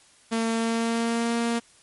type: tone with pitch glide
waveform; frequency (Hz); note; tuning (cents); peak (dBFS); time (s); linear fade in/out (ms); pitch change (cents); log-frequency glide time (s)
sawtooth; 227 to 233.5; A#3 to A#3; -46 to +3; -19; 0.31-1.6; 20; +49; 0.51-1.34
effects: white hiss -56 dBFS RMS until 1.82 s + MP3 48 kbps